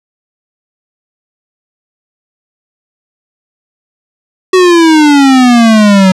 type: exponential sweep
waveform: square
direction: down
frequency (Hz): 376.7 to 185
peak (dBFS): -3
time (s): 4.53-6.12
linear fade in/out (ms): 5
effects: low-pass 7000 Hz 12 dB/octave